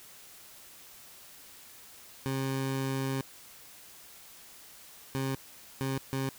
20% pulse tone bursts at uneven times, 134.2 Hz, C3, 44 cents sharp, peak -25 dBFS, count 4, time 2.26-3.21 / 5.15-5.35 / 5.81-5.98 / 6.13-6.29 s, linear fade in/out 0 ms, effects white hiss -52 dBFS RMS until 6.38 s

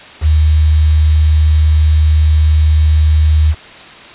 sine tone with quantisation, 77 Hz, D#2, 17 cents flat, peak -6 dBFS, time 0.21-3.55 s, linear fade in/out 50 ms, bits 5, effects white hiss -34 dBFS RMS until 4.14 s + resampled to 8000 Hz

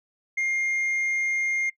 sine tone, 2120 Hz, C7, 22 cents sharp, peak -20 dBFS, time 0.37-1.7 s, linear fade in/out 10 ms, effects noise-tail reverb RT60 0.1 s tail -20 dB re dry + tanh soft clip ceiling -22 dBFS

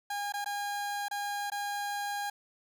30% pulse tone with dropouts, 814 Hz, G#5, 35 cents flat, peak -30 dBFS, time 0.1-2.3 s, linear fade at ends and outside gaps 5 ms, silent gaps 0.323-0.338 / 0.445-0.459 / 1.084-1.111 / 1.501-1.518 s, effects none

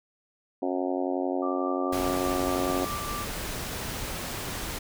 harmonic tone, 91.3 Hz, F#2, 23 cents flat, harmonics 3 / 4 / 5 / 6 / 7 / 8 / 9 / 10, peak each -30 / -31 / -40 / -34 / -35 / -35 / -42 / -45 dBFS, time 0.62-2.85 s, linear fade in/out 5 ms
sine tone with tremolo, 1174.7 Hz, D6, in tune, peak -32 dBFS, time 1.42-3.25 s, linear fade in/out 10 ms, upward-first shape sine, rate 4.8 Hz, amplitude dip 35%
pink noise, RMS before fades -34 dBFS, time 1.92-4.79 s, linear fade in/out 10 ms
effects none

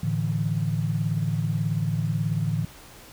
sine chord, A suspended fourth, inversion none, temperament just, 110 / 146.67 / 165 Hz, A2 / D3 / E3, 0 / -2 / +2 cents, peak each -27 dBFS, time 0.03-2.65 s, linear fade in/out 5 ms, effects pink hiss -47 dBFS RMS until 3.12 s

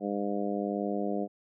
harmonic tone, 101.4 Hz, G#2, 41 cents flat, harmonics 2 / 3 / 4 / 5 / 6 / 7, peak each -33 / -35 / -36 / -37 / -38 / -38 dBFS, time 0-1.28 s, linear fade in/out 50 ms, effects none

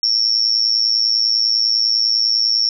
sine tone with amplitude modulation, 5460 Hz, F8, 40 cents flat, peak -9 dBFS, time 0.03-2.69 s, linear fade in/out 2 ms, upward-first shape sine, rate 110 Hz, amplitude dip 100%, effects none

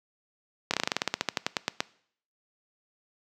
slowing click train, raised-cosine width 0.2 ms, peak -7 dBFS, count 18, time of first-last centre 0.71-1.805 s, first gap 27 ms, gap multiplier 1.1, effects noise-tail reverb RT60 0.6 s tail -21 dB re dry + high-pass 150 Hz 12 dB/octave

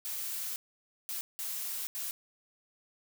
blue noise bursts at uneven times, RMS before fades -37 dBFS, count 4, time 0.05-0.56 / 1.09-1.21 / 1.39-1.87 / 1.95-2.11 s, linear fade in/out 0 ms, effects none

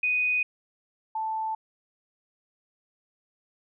sine tone pair in turn, 2489 / 880 Hz, D#7 / A5, 0 / 0 cents, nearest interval octave + tritone, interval 1800 cents, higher first, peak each -22 / -27 dBFS, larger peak first, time 0.03-0.43 / 1.15-1.55 s, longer neither, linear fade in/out 5 ms, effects none

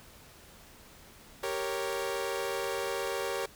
sawtooth chord, G diminished, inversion none, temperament equal, 392 / 466.2 / 554.4 Hz, G4 / Bb4 / Db5, 0 / 0 / 0 cents, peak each -32 dBFS, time 1.43-3.46 s, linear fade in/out 5 ms, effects pink hiss -54 dBFS RMS until 3.55 s

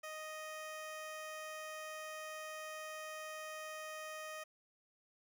15% pulse tone, 622.3 Hz, D#5, in tune, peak -38 dBFS, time 0.03-4.44 s, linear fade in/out 10 ms, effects none

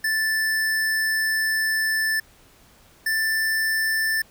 square tone pair in turn, 1760 / 1769.5 Hz, A6 / A6, 0 / +9 cents, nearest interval unison, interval 9 cents, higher second, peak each -21 dBFS, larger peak neither, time 0.04-2.2 / 3.06-4.22 s, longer first, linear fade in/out 5 ms, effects pink hiss -54 dBFS RMS until 4.3 s

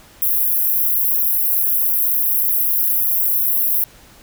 white high-pass noise, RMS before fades -17 dBFS, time 0.22-3.84 s, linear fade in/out 0 ms, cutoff 11000 Hz, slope 96 dB/octave, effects pink hiss -46 dBFS RMS until 4.22 s

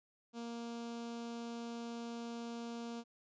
sawtooth tone with notch filter, 234 Hz, A#3, 7 cents sharp, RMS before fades -44 dBFS, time 0.33-3.04 s, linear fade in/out 50 ms, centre 1900 Hz, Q 1.6, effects resampled to 16000 Hz

